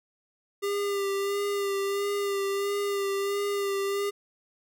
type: tone with vibrato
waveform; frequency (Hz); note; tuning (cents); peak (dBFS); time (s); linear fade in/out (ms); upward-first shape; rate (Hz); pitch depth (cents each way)
square; 400; G4; +35; -27; 0.62-4.11; 20; sine; 1.5; 25
effects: none